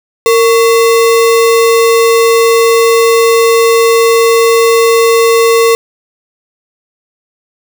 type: tone with sample-and-hold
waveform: sine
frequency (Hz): 459.7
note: A#4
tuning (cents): -24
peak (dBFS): -4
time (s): 0.26-5.75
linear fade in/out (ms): 0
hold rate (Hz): 1575
effects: none